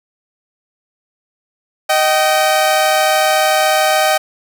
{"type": "tone pair together", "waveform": "sawtooth", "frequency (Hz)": [622.3, 769.5], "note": ["D#5", "G5"], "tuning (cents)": [0, -32], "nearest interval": "major third", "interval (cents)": 368, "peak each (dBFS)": -10, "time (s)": [1.89, 4.18], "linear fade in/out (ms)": 10, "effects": []}